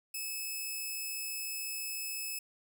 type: tone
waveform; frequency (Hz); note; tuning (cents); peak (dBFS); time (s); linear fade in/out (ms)
5% pulse; 2594; E7; -28; -27; 0.14-2.39; 5
effects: none